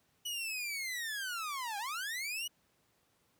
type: linear two-way sweep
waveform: sawtooth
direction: down then up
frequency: 2960 to 788 to 2960 Hz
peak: -33 dBFS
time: 0.25-2.48 s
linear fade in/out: 10 ms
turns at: 1.78 s
effects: pink hiss -73 dBFS RMS until 3.39 s + high-pass 80 Hz 12 dB/octave